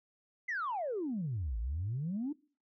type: exponential two-way sweep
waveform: sine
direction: down then up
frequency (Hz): 2093 to 52.1 to 309.2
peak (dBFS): -32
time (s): 0.48-2.33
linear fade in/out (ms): 10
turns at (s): 1.58
effects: noise-tail reverb RT60 0.4 s tail -22 dB re dry + tanh soft clip ceiling -29 dBFS